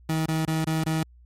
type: tone bursts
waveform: 30% pulse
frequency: 159.1 Hz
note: D#3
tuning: 39 cents sharp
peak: -20 dBFS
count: 5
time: 0.09-1.032 s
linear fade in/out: 5 ms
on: 170 ms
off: 23 ms
effects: added 60 Hz sine -49 dBFS peak until 1.25 s + MP3 64 kbps